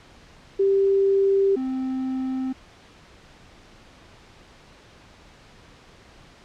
sine / triangle tone pair in turn, 392 / 261 Hz, G4 / C4, 0 / -4 cents, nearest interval perfect fifth, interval 704 cents, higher first, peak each -16 / -22 dBFS, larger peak first, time 0.59-1.56 / 1.56-2.53 s, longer neither, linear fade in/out 10 ms, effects pink hiss -50 dBFS RMS until 6.44 s + low-pass 5000 Hz 12 dB/octave

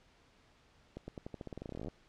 accelerating click train, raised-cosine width 2 ms, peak -29 dBFS, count 22, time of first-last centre 0.97-1.883 s, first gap 110 ms, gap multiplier 0.89, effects pink hiss -66 dBFS RMS until 2.08 s + low-pass 5000 Hz 12 dB/octave

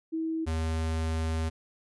sine / square tone pair in turn, 322.6 / 80.46 Hz, E4 / E2, -37 / -41 cents, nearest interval 2 octaves, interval 2404 cents, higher first, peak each -28 dBFS, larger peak neither, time 0.12-0.46 / 0.46-1.5 s, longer second, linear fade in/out 20 ms, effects resampled to 24000 Hz

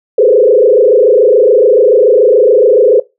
sine tone with frequency modulation, 466.2 Hz, A#4, in tune, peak -3 dBFS, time 0.18-3 s, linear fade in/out 5 ms, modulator 27 Hz, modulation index 2.3, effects noise-tail reverb RT60 0.2 s tail -19 dB re dry

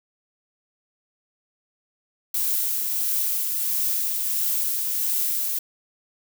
violet noise with tremolo, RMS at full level -23 dBFS, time 2.34-5.59 s, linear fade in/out 5 ms, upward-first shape triangle, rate 1.5 Hz, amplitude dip 30%, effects none

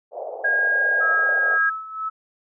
white band-pass noise, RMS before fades -32 dBFS, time 0.11-1.59 s, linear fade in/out 50 ms, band 470 to 730 Hz, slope 48 dB/octave
sine tone, 1630 Hz, G#6, 33 cents flat, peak -17 dBFS, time 0.44-1.7 s, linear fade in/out 10 ms
sine tone with tremolo, 1300 Hz, E6, 24 cents flat, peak -22 dBFS, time 1-2.1 s, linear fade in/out 20 ms, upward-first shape sine, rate 2 Hz, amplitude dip 75%
effects none

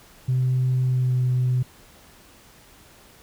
sine tone with pitch glide, 128.1 to 126.26 Hz, C3 to B2, -36 to +39 cents, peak -17 dBFS, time 0.28-1.63 s, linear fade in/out 10 ms, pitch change -25 cents, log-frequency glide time 0.84-1.21 s, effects tanh soft clip ceiling -15 dBFS + pink hiss -51 dBFS RMS until 3.22 s

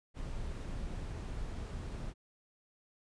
brown noise, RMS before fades -40 dBFS, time 0.14-2.14 s, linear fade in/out 50 ms, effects resampled to 22050 Hz

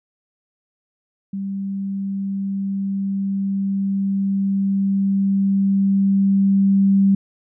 sine tone with level ramp, 196 Hz, G3, in tune, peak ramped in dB -23 to -11 dBFS, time 1.33-7.15 s, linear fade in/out 5 ms, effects none

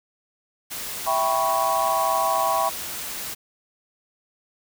white noise, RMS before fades -32 dBFS, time 0.7-3.35 s, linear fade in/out 20 ms
sine chord, C# half-diminished seventh, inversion first, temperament equal, 659.3 / 784 / 987.8 / 1108.7 Hz, E5 / G5 / B5 / C#6, 0 / 0 / 0 / 0 cents, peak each -25 dBFS, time 1.06-2.7 s, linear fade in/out 20 ms
effects none

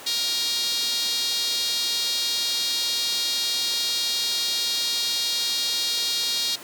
sawtooth tone with high-pass filter, 469.1 Hz, A#4, 11 cents sharp, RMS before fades -25 dBFS, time 0.06-6.56 s, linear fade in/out 10 ms, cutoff 4000 Hz, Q 4.2, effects pink hiss -40 dBFS RMS until 6.63 s + high-pass 300 Hz 12 dB/octave

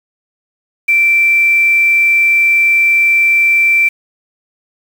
sine tone with quantisation, 2343 Hz, D7, 5 cents flat, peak -7 dBFS, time 0.88-3.89 s, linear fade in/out 10 ms, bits 5, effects none

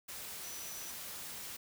sine tone in noise, 5920 Hz, F#8, in tune, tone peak -48 dBFS, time 0.43-0.92 s, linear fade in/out 10 ms, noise white, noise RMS -45 dBFS, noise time 0.08-1.57 s, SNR -6 dB, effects none

